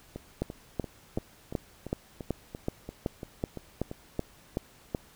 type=two click trains; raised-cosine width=2 ms; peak=-24 / -15 dBFS; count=12 / 13; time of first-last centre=0.16-3.914 / 0.42-4.948 s; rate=2.93 / 2.65 Hz; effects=pink hiss -57 dBFS RMS until 5.15 s